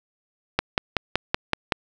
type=click train; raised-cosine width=0.3 ms; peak=-3 dBFS; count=7; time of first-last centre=0.59-1.722 s; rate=5.3 Hz; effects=none